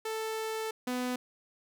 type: tone pair in turn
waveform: sawtooth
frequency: 441 / 249.8 Hz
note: A4 / B3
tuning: +4 / +20 cents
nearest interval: minor seventh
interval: 984 cents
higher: first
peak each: -29 / -27 dBFS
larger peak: second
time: 0.05-0.71 / 0.87-1.16 s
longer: first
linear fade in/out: 5 ms
effects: none